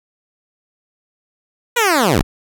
10% pulse linear sweep, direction down, 497 to 30.47 Hz, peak -4 dBFS, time 1.76-2.23 s, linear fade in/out 10 ms, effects none

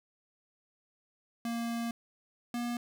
square tone pair in turn, 233.1 / 239.4 Hz, A#3 / A#3, 0 / +46 cents, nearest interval unison, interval 46 cents, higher second, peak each -33 / -33 dBFS, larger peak neither, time 1.45-1.91 / 2.54-2.77 s, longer first, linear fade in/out 2 ms, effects none

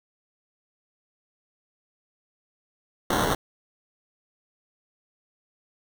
violet noise with sample-and-hold, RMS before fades -24 dBFS, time 3.1-3.35 s, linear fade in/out 5 ms, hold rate 2450 Hz, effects none

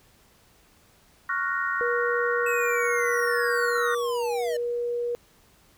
sine chord, Gb major seventh, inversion second, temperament equal, 1108.7 / 1396.9 / 1480 / 1864.7 Hz, Db6 / F6 / Gb6 / Bb6, 0 / 0 / 0 / 0 cents, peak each -30 dBFS, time 1.29-3.95 s, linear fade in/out 5 ms
sine tone, 479 Hz, A#4, 47 cents sharp, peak -25 dBFS, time 1.81-5.15 s, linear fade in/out 0 ms
square linear sweep, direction down, 2608 to 588 Hz, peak -31 dBFS, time 2.46-4.57 s, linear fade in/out 5 ms
effects pink hiss -59 dBFS RMS until 5.77 s

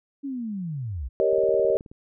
sine linear sweep, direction down, 286.3 to 54 Hz, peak -28 dBFS, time 0.23-1.09 s, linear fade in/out 20 ms
sine chord, Eb dominant seventh, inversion first, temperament equal, 392 / 466.2 / 554.4 / 622.3 Hz, G4 / Bb4 / Db5 / Eb5, 0 / 0 / 0 / 0 cents, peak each -24 dBFS, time 1.2-1.77 s, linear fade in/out 0 ms
click train, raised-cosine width 3 ms, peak -32 dBFS, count 12, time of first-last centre 1.33-1.915 s, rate 18.8 Hz
effects none

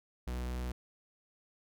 45% pulse tone, 61.74 Hz, B1, in tune, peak -35 dBFS, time 0.27-0.72 s, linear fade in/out 5 ms, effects none

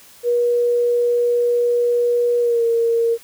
sine tone with pitch glide, 480.5 to 463.1 Hz, B4 to A#4, -48 to -11 cents, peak -14 dBFS, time 0.23-3.18 s, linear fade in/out 50 ms, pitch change -63 cents, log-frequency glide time 2.4-2.64 s, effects white hiss -46 dBFS RMS until 3.23 s

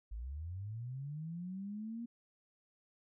sine linear sweep, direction up, 49.66 to 238.4 Hz, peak -40 dBFS, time 0.11-2.06 s, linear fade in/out 10 ms, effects none

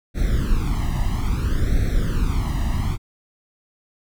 brown noise with flanger, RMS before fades -20 dBFS, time 0.14-2.98 s, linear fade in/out 50 ms, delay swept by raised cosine 0.5 to 1.04 ms, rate 0.6 Hz, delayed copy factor +1, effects none

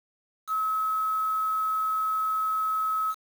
sine tone with quantisation, 1287 Hz, E6, 42 cents flat, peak -24 dBFS, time 0.47-3.15 s, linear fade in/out 50 ms, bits 7, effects none

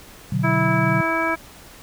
sine chord, B minor, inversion none, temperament equal, 123.47 / 146.83 / 185 Hz, B2 / D3 / F#3, 0 / 0 / 0 cents, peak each -23 dBFS, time 0.32-1.01 s, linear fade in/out 5 ms
harmonic tone, 327.3 Hz, E4, 12 cents flat, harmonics 1 / 2 / 3 / 4 / 5 / 7, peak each -26 / -26 / -26 / -26 / -26 / -26 dBFS, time 0.43-1.36 s, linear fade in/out 20 ms
effects pink hiss -44 dBFS RMS until 1.82 s

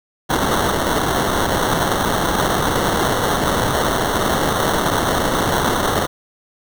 blue noise with sample-and-hold, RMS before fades -18 dBFS, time 0.29-6.07 s, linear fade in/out 20 ms, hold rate 2450 Hz, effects none

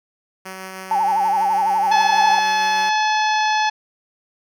5% pulse tone with tremolo, 188.8 Hz, F#3, 35 cents sharp, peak -19 dBFS, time 0.45-2.9 s, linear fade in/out 10 ms, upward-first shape triangle, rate 6.5 Hz, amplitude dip 25%
sine tone with vibrato, 842 Hz, G#5, 24 cents sharp, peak -15 dBFS, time 0.91-2.39 s, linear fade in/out 2 ms, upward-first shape sine, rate 12 Hz, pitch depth 120 cents each way
harmonic tone, 858 Hz, A5, 44 cents flat, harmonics 1 / 2 / 3 / 4 / 5 / 6 / 7, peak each -17 / -23 / -27 / -29 / -31 / -33 / -34 dBFS, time 1.91-3.7 s, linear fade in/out 10 ms
effects none

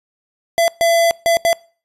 square tone bursts at uneven times, 673 Hz, E5, 36 cents sharp, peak -12 dBFS, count 4, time 0.58-0.68 / 0.81-1.11 / 1.26-1.37 / 1.45-1.53 s, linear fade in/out 0 ms, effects noise-tail reverb RT60 0.4 s tail -24 dB re dry + resampled to 32000 Hz

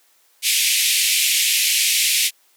pink band-pass noise, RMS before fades -18 dBFS, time 0.42-2.31 s, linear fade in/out 50 ms, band 2200 to 14000 Hz, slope 48 dB/octave, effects white hiss -58 dBFS RMS until 2.56 s + high-pass 400 Hz 12 dB/octave

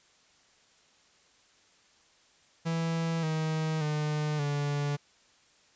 45% pulse tone with pitch steps, 164.81 / 157.73 / 150.96 / 144.47 Hz, E3 / D#3 / D3 / D3, 0 / +24 / +48 / -28 cents, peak -28 dBFS, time 2.65-4.97 s, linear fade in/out 20 ms, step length 580 ms, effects white hiss -63 dBFS RMS until 5.75 s + resampled to 16000 Hz

